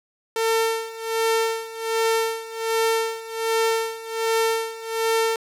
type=tone with tremolo; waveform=sawtooth; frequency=450.9 Hz; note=A4; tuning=42 cents sharp; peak=-14 dBFS; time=0.36-5.36 s; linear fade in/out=2 ms; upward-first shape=sine; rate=1.3 Hz; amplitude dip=85%; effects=resampled to 32000 Hz + 8-bit